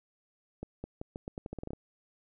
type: accelerating click train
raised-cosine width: 2 ms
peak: -25 dBFS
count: 13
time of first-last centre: 0.63-1.733 s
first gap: 210 ms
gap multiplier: 0.83
effects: none